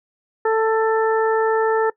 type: harmonic tone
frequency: 443.2 Hz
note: A4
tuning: 13 cents sharp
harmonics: 1 / 2 / 3 / 4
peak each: -16 / -22 / -26 / -28 dBFS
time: 0.45-1.9 s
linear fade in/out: 5 ms
effects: noise-tail reverb RT60 0.1 s tail -21 dB re dry